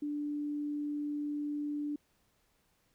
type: tone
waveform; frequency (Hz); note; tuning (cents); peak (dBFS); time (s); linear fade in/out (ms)
sine; 293.7; D4; 0; -33; 0.02-1.96; 5
effects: pink hiss -73 dBFS RMS until 2.94 s